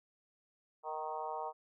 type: harmonic tone with a mistuned harmonic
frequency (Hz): 155.9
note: D#3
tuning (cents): +4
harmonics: 3 / 4 / 5 / 6 / 7 / 8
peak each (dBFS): -46 / -45 / -42 / -42 / -46 / -52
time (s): 0.83-1.53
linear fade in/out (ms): 50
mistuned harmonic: 5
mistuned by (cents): -19
effects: none